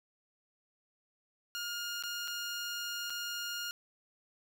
15% pulse tone with dropouts, 1418 Hz, F6, 26 cents sharp, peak -30 dBFS, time 1.55-3.71 s, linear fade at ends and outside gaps 0 ms, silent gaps 2.025-2.036 / 2.276-2.28 / 3.098-3.103 s, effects none

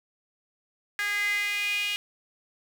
sawtooth tone with high-pass filter sweep, 410 Hz, G#4, 22 cents flat, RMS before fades -28 dBFS, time 0.99-1.96 s, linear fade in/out 0 ms, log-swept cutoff 1800 to 2700 Hz, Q 8, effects none

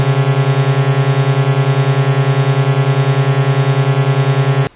45% pulse beating tone pair, 130.81 / 140.81 Hz, C3 / C#3, 0 / +27 cents, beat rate 10 Hz, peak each -13 dBFS, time 0-4.67 s, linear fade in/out 0 ms, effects pink hiss -45 dBFS RMS until 4.75 s + resampled to 8000 Hz

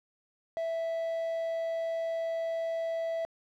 triangle tone with quantisation, 659.3 Hz, E5, in tune, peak -28 dBFS, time 0.57-3.25 s, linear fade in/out 0 ms, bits 8, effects low-pass 5000 Hz 12 dB/octave

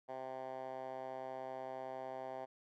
10% pulse tone with band-pass filter, 130.81 Hz, C3, in tune, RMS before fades -45 dBFS, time 0.08-2.46 s, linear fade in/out 20 ms, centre 740 Hz, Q 2.3, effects none

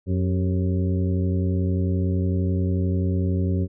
harmonic tone with a mistuned harmonic, 91.2 Hz, F#2, 24 cents flat, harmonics 1 / 2 / 3 / 4 / 5 / 6, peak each -21 / -26 / -30 / -32 / -40 / -39 dBFS, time 0.06-3.68 s, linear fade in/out 50 ms, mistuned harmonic 4, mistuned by +84 cents, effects none

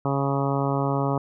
harmonic tone, 138.59 Hz, C#3, in tune, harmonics 1 / 2 / 3 / 4 / 5 / 6 / 7 / 8 / 9, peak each -25 / -28 / -30 / -31 / -32 / -33 / -33 / -34 / -35 dBFS, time 0.05-1.18 s, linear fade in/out 2 ms, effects none

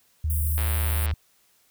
sine tone, 77.5 Hz, D#2, 6 cents flat, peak -22 dBFS, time 0.24-1.14 s, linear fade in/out 5 ms
white high-pass noise, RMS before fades -32 dBFS, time 0.3-1.06 s, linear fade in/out 0 ms, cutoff 9200 Hz, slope 48 dB/octave
click train, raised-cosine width 0.3 ms, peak -18 dBFS, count 59, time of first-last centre 0.58-1.112 s, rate 109 Hz
effects white hiss -63 dBFS RMS until 1.7 s

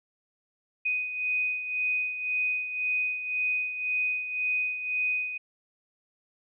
sine beating tone pair, 2495 / 2496.9 Hz, D#7 / D#7, +4 / +5 cents, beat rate 1.9 Hz, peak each -27 / -34 dBFS, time 0.85-5.38 s, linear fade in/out 10 ms, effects none

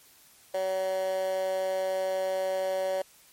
15% pulse tone with high-pass filter, 188.8 Hz, F#3, 35 cents sharp, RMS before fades -29 dBFS, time 0.54-3.02 s, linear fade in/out 5 ms, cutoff 560 Hz, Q 4.8, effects white hiss -57 dBFS RMS until 3.32 s + MP3 64 kbps

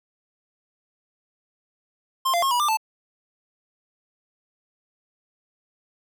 square tone with pitch steps, 1056 / 691 / 1080 / 971 / 1189 / 880 Hz, C6 / F5 / C#6 / B5 / D6 / A5, +16 / -19 / -45 / -30 / +21 / 0 cents, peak -20 dBFS, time 2.25-2.772 s, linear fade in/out 10 ms, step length 87 ms, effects none

